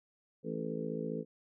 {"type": "harmonic tone with a mistuned harmonic", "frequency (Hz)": 55.2, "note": "A1", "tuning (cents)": 6, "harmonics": [3, 4, 5, 6, 7, 8, 9], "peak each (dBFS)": [-41, -41, -43, -47, -49, -40, -43], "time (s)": [0.43, 1.25], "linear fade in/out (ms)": 50, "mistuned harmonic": 7, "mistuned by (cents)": 39, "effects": []}